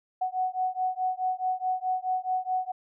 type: beating tone pair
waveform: sine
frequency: 740 / 744.7 Hz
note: F#5 / F#5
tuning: 0 / +11 cents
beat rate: 4.7 Hz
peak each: -29 dBFS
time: 0.21-2.72 s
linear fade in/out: 10 ms
effects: none